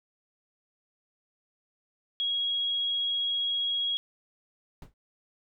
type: tone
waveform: sine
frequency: 3305 Hz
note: G#7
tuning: 9 cents flat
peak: -26 dBFS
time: 2.2-3.97 s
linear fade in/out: 0 ms
type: noise with exponential decay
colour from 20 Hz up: brown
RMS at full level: -38 dBFS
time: 4.82-4.94 s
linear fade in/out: 2 ms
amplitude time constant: 26 ms
effects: none